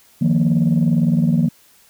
sine chord, Eb suspended second, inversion none, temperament just, 155.56 / 175.01 / 233.3 Hz, Eb3 / F3 / Bb3, 0 / +4 / +2 cents, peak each -16 dBFS, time 0.21-1.49 s, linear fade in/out 10 ms, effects tanh soft clip ceiling -8 dBFS + white hiss -52 dBFS RMS until 1.89 s

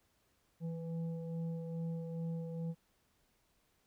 sine tone with frequency modulation, 164.81 Hz, E3, in tune, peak -37 dBFS, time 0.6-2.75 s, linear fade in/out 50 ms, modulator 332 Hz, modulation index 0.64, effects pink hiss -75 dBFS RMS until 3.86 s

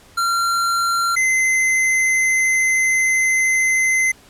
square tone pair in turn, 1374 / 2059 Hz, F6 / C7, -29 / -28 cents, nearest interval perfect fifth, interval 701 cents, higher second, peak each -17 / -15 dBFS, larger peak second, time 0.17-1.16 / 1.16-4.12 s, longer second, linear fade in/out 10 ms, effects pink hiss -48 dBFS RMS until 4.29 s + low-pass 12000 Hz 12 dB/octave

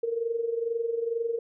sine tone with amplitude modulation, 462.8 Hz, A#4, 13 cents flat, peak -23 dBFS, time 0.03-1.39 s, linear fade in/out 5 ms, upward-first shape sine, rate 22.2 Hz, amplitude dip 70%, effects none

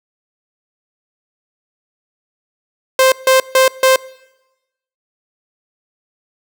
sawtooth tone bursts, 523.3 Hz, C5, in tune, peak -4 dBFS, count 4, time 2.99-3.96 s, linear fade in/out 2 ms, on 130 ms, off 150 ms, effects noise-tail reverb RT60 1.0 s tail -22 dB re dry

